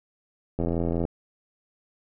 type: click train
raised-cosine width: 2 ms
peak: -14 dBFS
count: 40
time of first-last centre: 0.59-1.052 s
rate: 84.5 Hz
effects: none